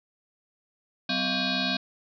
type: tone with frequency modulation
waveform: sine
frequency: 2027 Hz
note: B6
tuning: 45 cents sharp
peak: -24 dBFS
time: 1.09-1.77 s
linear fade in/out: 5 ms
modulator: 443 Hz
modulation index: 5.5
effects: none